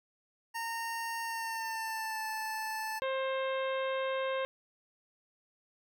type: tone with pitch glide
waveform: 25% pulse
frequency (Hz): 919 to 876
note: A#5 to A5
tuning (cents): -25 to -8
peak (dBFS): -31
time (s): 0.54-3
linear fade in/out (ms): 20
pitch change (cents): -83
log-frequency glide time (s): 1.22-2.25
type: harmonic tone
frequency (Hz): 530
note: C5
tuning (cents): +22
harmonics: 1 / 2 / 3 / 4 / 5 / 6 / 7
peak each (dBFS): -32 / -38 / -42 / -44 / -46 / -48 / -49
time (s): 3.02-4.45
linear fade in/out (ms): 0
effects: none